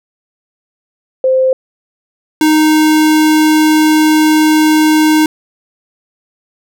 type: tone pair in turn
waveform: sine / square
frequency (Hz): 521 / 309.8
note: C5 / D#4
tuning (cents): -7 / -7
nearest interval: major sixth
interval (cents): 900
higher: first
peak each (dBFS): -7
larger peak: neither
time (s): 1.24-1.53 / 2.41-5.26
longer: second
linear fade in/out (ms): 2
effects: none